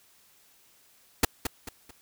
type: noise with echo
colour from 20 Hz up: pink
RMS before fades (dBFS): -19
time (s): 1.23-1.25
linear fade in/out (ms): 5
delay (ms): 220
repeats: 3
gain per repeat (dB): -9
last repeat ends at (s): 1.91
effects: white hiss -61 dBFS RMS until 2.01 s